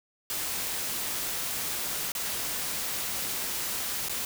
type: noise with dropouts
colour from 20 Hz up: white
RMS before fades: -32 dBFS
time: 0.3-4.25 s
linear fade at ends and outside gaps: 1 ms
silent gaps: 2.119-2.151 / 4.086-4.095 s
effects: none